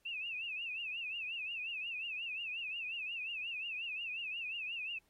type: tone with vibrato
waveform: sine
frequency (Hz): 2643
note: E7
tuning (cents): +4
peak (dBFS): -38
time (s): 0.05-4.99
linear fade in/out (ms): 10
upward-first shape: triangle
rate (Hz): 5.6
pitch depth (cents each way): 150
effects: pink hiss -75 dBFS RMS until 5.09 s + AAC 48 kbps